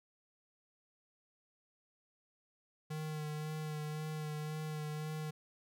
square tone with vibrato, 153.4 Hz, D#3, 24 cents flat, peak -39 dBFS, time 2.9-5.31 s, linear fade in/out 10 ms, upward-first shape sine, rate 1.9 Hz, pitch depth 22 cents each way, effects none

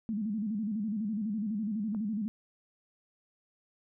sine tone with vibrato, 212.5 Hz, G#3, 40 cents sharp, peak -30 dBFS, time 0.09-2.28 s, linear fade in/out 0 ms, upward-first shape square, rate 12 Hz, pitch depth 97 cents each way
click, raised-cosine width 1 ms, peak -34 dBFS, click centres 1.948 s
effects none

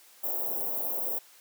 white band-stop noise, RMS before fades -31 dBFS, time 0.23-1.19 s, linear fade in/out 10 ms, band 740 to 15000 Hz, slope 24 dB/octave, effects white hiss -56 dBFS RMS until 1.4 s + high-pass 400 Hz 12 dB/octave

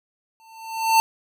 square tone with exponential growth, 896 Hz, A5, 31 cents sharp, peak -12 dBFS, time 0.4-1 s, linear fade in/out 0 ms, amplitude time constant 130 ms, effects none

